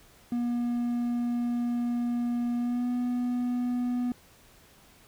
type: tone with pitch glide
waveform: triangle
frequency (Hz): 240 to 245.6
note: B3 to B3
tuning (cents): -49 to -9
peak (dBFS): -24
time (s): 0.32-4.12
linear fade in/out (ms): 2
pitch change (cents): +40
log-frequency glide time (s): 2.57-2.88
effects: pink hiss -57 dBFS RMS until 5.07 s